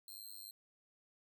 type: tone with amplitude modulation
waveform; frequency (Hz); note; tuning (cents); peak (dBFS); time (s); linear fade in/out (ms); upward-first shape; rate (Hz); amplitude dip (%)
10% pulse; 4163; C8; -10; -38; 0.08-0.51; 2; sine; 103; 100
effects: none